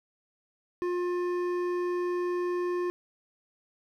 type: tone with hard clipping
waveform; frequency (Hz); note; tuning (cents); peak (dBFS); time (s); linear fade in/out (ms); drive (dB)
triangle; 355; F4; +28; -29; 0.82-2.9; 0; 14
effects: none